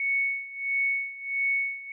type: tone with tremolo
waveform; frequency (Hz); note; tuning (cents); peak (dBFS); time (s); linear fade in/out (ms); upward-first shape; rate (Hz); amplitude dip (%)
sine; 2217; C#7; 0; -22; 0-1.92; 2; sine; 1.5; 85
effects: none